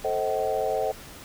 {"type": "chord", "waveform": "sine", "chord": "A diminished seventh", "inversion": "none", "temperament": "just", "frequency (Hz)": [440, 528, 633.6, 760.3], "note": ["A4", "C5", "Eb5", "Gb5"], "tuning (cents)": [0, 16, 31, 47], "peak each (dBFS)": -29, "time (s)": [0.04, 0.92], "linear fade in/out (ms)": 10, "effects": ["pink hiss -44 dBFS RMS until 1.24 s"]}